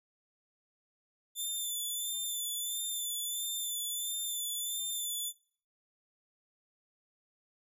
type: tone with vibrato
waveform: 10% pulse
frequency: 3528 Hz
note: A7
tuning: 4 cents sharp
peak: -27 dBFS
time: 1.35-5.33 s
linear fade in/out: 50 ms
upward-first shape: sine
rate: 1.5 Hz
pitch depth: 36 cents each way
effects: noise-tail reverb RT60 0.5 s tail -24 dB re dry